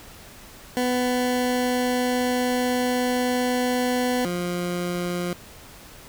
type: tone pair in turn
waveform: 20% pulse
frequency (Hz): 249.1 / 176.47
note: B3 / F3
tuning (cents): +15 / +18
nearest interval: tritone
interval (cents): 597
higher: first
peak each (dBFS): -16 / -20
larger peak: first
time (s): 0.77-4.25 / 4.25-5.33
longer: first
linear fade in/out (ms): 0
effects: pink hiss -45 dBFS RMS until 6.08 s